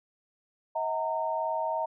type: tone cluster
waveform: sine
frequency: 638 / 741 / 918 Hz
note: D#5 / F#5 / A#5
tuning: +43 / +2 / -27 cents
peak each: -31 / -37 / -30 dBFS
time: 0.75-1.86 s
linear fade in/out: 10 ms
effects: none